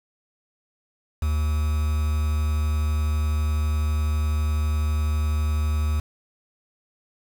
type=tone with quantisation; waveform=triangle; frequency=76 Hz; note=D#2; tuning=40 cents flat; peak=-18 dBFS; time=1.22-6 s; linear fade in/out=5 ms; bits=6; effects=none